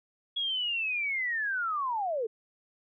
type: linear sweep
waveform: sine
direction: down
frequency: 3353 to 418.7 Hz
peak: -28 dBFS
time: 0.36-2.27 s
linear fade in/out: 10 ms
effects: none